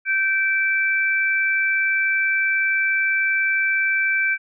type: tone pair together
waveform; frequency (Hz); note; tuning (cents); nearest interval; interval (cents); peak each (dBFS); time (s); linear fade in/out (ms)
sine; 1556.5 / 2326; G6 / D7; -13 / -17; perfect fifth; 696; -20; 0.05-4.38; 50
effects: none